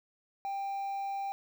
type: tone with quantisation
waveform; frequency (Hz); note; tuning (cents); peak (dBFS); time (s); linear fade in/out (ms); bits
triangle; 790; G5; +13; -31; 0.45-1.32; 0; 9
effects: none